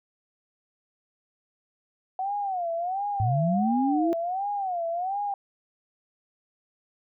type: tone with vibrato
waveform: sine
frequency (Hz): 740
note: F#5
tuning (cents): 0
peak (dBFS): -26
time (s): 2.19-5.34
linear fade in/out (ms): 2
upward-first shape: sine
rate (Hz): 1.4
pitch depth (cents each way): 180
type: linear sweep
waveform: sine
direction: up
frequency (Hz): 100.2 to 343.3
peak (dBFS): -22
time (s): 3.2-4.13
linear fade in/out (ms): 0
effects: none